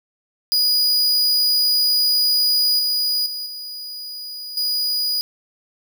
45% pulse tone with level steps, 4916 Hz, D#8, 22 cents flat, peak -14 / -17 / -25 / -29 / -18 dBFS, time 0.52-5.21 s, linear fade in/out 0 ms, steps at 2.79 / 3.26 / 3.46 / 4.57 s, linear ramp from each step 2 ms, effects none

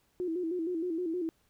sine tone with vibrato, 342.5 Hz, F4, 34 cents flat, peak -30 dBFS, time 0.2-1.29 s, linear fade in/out 0 ms, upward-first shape square, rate 6.4 Hz, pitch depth 90 cents each way, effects pink hiss -71 dBFS RMS until 1.49 s

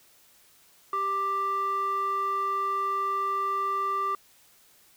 square tone with band-pass filter, 393.2 Hz, G4, 5 cents sharp, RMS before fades -28 dBFS, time 0.93-4.15 s, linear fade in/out 2 ms, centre 1100 Hz, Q 5.7, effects white hiss -59 dBFS RMS until 4.96 s

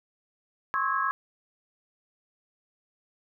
sine tone cluster, 1059 / 1108 / 1293 / 1648 Hz, C6 / C#6 / E6 / G#6, +21 / -1 / -34 / -14 cents, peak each -30 dBFS, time 0.74-1.11 s, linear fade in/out 0 ms, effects none

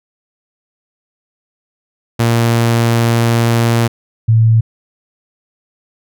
sawtooth / sine tone pair in turn, 116.54 / 112.4 Hz, A#2 / A2, 0 / +37 cents, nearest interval minor second, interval 63 cents, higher first, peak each -6 dBFS, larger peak neither, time 2.19-3.88 / 4.28-4.61 s, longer first, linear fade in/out 10 ms, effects none

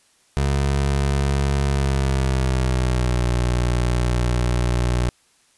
25% pulse tone with pitch glide, 69.3 to 60.68 Hz, C#2 to B1, 0 to -30 cents, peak -14 dBFS, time 0.37-5.09 s, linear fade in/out 0 ms, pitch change -230 cents, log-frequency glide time 1.68-3.25 s, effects white hiss -59 dBFS RMS until 5.57 s + resampled to 24000 Hz

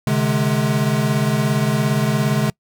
square tone cluster, 132 / 149.3 / 211.7 Hz, C3 / D3 / G#3, +16 / +29 / +33 cents, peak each -21 dBFS, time 0.07-2.5 s, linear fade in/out 2 ms, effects noise-tail reverb RT60 0.1 s tail -25 dB re dry

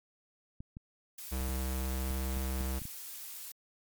clicks, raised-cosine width 5 ms, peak -31 dBFS, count 9, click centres 0.605 / 0.769 / 1.41 / 1.488 / 2.108 / 2.37 / 2.609 / 2.818 / 2.854 s
blue noise, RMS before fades -44 dBFS, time 1.18-3.52 s, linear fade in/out 5 ms
square tone with pitch glide, 65.3 to 65.68 Hz, C2 to C2, -3 to +7 cents, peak -33 dBFS, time 1.31-2.8 s, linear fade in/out 20 ms, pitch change +10 cents, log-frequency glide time 1.7-2.27 s
effects MP3 96 kbps

